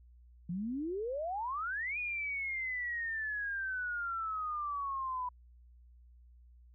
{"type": "exponential two-way sweep", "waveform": "sine", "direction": "up then down", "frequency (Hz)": [166.2, 2477, 986], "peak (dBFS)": -34, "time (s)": [0.49, 5.29], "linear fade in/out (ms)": 5, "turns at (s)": 1.98, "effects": ["added 60 Hz sine -56 dBFS peak until 6.74 s"]}